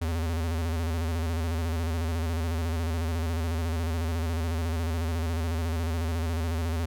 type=tone with vibrato; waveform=square; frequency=82.2 Hz; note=E2; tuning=4 cents flat; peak=-27 dBFS; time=0.01-6.86 s; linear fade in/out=10 ms; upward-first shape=square; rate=14 Hz; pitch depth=65 cents each way; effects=none